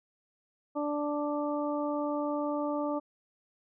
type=harmonic tone; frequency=293.7 Hz; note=D4; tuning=in tune; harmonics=1 / 2 / 3 / 4; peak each=-32 / -33 / -38 / -39 dBFS; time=0.75-3 s; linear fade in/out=20 ms; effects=none